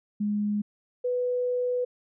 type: tone pair in turn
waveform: sine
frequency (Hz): 207.7 / 495.2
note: G#3 / B4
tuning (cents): 0 / +5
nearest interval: octave + minor third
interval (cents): 1505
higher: second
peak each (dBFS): -24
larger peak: neither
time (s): 0.2-0.62 / 1.04-1.85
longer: second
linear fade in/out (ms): 10
effects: none